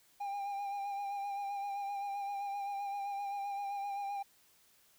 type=tone with vibrato; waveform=triangle; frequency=802 Hz; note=G5; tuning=39 cents sharp; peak=-34 dBFS; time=0.2-4.23 s; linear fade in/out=10 ms; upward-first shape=sine; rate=7.7 Hz; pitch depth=29 cents each way; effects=white hiss -67 dBFS RMS until 4.98 s